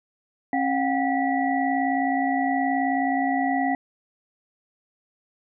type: tone cluster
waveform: sine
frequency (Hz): 270.4 / 720 / 779 / 1951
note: C#4 / F#5 / G5 / B6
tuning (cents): -43 / -47 / -11 / -22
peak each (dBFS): -24 / -25 / -28 / -30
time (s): 0.53-3.75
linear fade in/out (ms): 2
effects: none